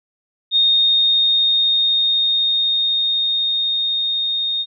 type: tone with level ramp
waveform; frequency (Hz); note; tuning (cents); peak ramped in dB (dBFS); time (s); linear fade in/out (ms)
sine; 3692; A#7; -17; -11 to -18; 0.51-4.66; 50
effects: none